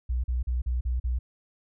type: tone bursts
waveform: sine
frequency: 61.6 Hz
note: B1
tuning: 4 cents flat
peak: -24 dBFS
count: 6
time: 0.09-1.19 s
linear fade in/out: 10 ms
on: 150 ms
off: 40 ms
effects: none